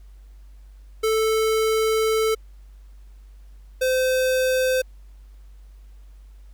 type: tone pair in turn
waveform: square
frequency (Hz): 440 / 515.3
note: A4 / C5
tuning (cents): 0 / -27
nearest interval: minor third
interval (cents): 273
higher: second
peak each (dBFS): -19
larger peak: neither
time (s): 1.03-2.35 / 3.81-4.82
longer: first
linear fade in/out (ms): 10
effects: added 49 Hz sine -42 dBFS peak until 6.53 s + pink hiss -64 dBFS RMS until 6.53 s